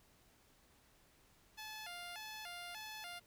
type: tone with vibrato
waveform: 10% pulse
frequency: 778 Hz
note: G5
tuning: 13 cents flat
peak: -38 dBFS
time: 1.57-3.2 s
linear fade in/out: 20 ms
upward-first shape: square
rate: 1.7 Hz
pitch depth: 180 cents each way
effects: pink hiss -69 dBFS RMS until 3.26 s